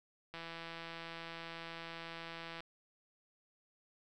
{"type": "click train", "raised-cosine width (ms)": 0.3, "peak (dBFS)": -30, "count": 377, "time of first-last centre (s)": [0.34, 2.605], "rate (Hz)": 166, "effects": []}